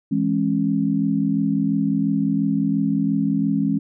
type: chord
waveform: sine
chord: C# minor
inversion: first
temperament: equal with one note detuned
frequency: 164.81 / 207.7 / 273.5 Hz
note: E3 / G#3 / C#4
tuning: 0 / 0 / -23 cents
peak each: -24 / -21 / -21 dBFS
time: 0.11-3.79 s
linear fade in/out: 10 ms
effects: none